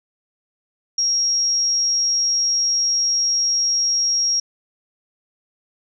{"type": "tone", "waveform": "sine", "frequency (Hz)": 5600, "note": "F8", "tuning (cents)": 4, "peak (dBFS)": -16, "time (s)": [0.98, 4.4], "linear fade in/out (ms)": 5, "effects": []}